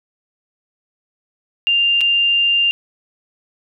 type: tone with dropouts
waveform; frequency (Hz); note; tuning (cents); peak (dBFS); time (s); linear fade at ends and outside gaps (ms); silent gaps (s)
sine; 2794; F7; 0; -12; 1.67-2.71; 0; 2.008-2.013
effects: none